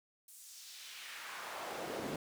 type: noise with high-pass filter sweep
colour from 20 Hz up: brown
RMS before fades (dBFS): -45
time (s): 0.28-2.16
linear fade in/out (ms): 2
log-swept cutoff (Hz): 9800 to 270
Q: 1.3
effects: none